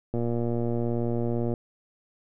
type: click train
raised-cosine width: 2 ms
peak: -16 dBFS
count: 166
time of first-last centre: 0.14-1.538 s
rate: 118 Hz
effects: none